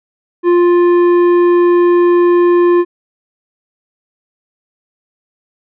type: tone with tanh clipping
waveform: sine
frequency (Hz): 350.1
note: F4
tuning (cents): +4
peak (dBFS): -8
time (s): 0.43-2.85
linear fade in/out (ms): 50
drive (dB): 10
effects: none